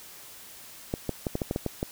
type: clicks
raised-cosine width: 2 ms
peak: -14 dBFS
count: 9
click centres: 0.939 / 1.093 / 1.268 / 1.354 / 1.418 / 1.511 / 1.561 / 1.663 / 1.829 s
effects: white hiss -47 dBFS RMS until 1.91 s